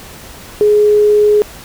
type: tone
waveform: sine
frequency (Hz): 418.7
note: G#4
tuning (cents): +14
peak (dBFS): -6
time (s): 0.61-1.42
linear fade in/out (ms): 0
effects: pink hiss -34 dBFS RMS until 1.64 s